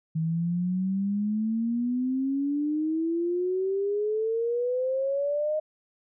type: exponential sweep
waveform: sine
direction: up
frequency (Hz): 158.2 to 622.3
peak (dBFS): -24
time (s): 0.15-5.6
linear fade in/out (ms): 10
effects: none